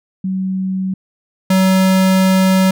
sine / square tone pair in turn, 188.8 / 188.8 Hz, F#3 / F#3, +35 / +35 cents, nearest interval unison, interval 0 cents, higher neither, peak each -16 / -10 dBFS, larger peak second, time 0.24-0.94 / 1.5-2.71 s, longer second, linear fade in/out 5 ms, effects none

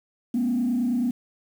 sine tone with frequency modulation, 243.6 Hz, B3, 24 cents flat, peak -20 dBFS, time 0.34-1.11 s, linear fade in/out 5 ms, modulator 29.3 Hz, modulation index 0.72, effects tanh soft clip ceiling -16 dBFS + 8-bit

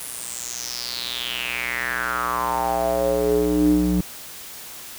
square tone with band-pass filter sweep, 60.7 Hz, B1, 29 cents flat, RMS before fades -23 dBFS, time 0-4.01 s, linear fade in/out 5 ms, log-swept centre 11000 to 220 Hz, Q 5.8, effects white hiss -38 dBFS RMS until 4.98 s

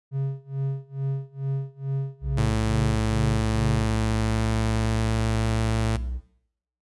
triangle tone with tremolo, 136.3 Hz, C#3, 29 cents flat, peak -20 dBFS, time 0.11-3.99 s, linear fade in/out 50 ms, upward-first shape sine, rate 2.3 Hz, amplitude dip 95%
triangle tone with vibrato, 61.7 Hz, B1, 1 cent flat, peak -25 dBFS, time 2.21-6.21 s, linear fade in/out 50 ms, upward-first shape sine, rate 7.8 Hz, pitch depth 15 cents each way
sawtooth tone with pitch glide, 110 to 111.73 Hz, A2 to A2, 0 to +27 cents, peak -19 dBFS, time 2.37-5.97 s, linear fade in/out 10 ms, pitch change +27 cents, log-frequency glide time 3.24-5.33 s
effects noise-tail reverb RT60 0.7 s tail -17 dB re dry + resampled to 24000 Hz

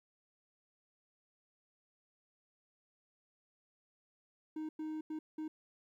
triangle tone bursts at uneven times, 311.3 Hz, D#4, 1 cent sharp, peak -36 dBFS, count 4, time 4.56-4.69 / 4.79-5.01 / 5.1-5.19 / 5.38-5.48 s, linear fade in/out 5 ms, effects 13-bit

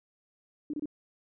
sine tone bursts, 297.2 Hz, D4, 21 cents sharp, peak -31 dBFS, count 3, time 0.7-0.857 s, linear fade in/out 2 ms, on 35 ms, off 26 ms, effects none

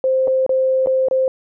sine tone with dropouts, 523.3 Hz, C5, in tune, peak -13 dBFS, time 0.04-1.28 s, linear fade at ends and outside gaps 1 ms, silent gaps 0.274-0.279 / 0.464-0.493 / 0.861-0.871 / 1.085-1.111 s, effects none

